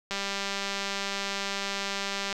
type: click train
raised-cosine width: 0.2 ms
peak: -14 dBFS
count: 440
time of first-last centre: 0.11-2.327 s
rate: 198 Hz
effects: none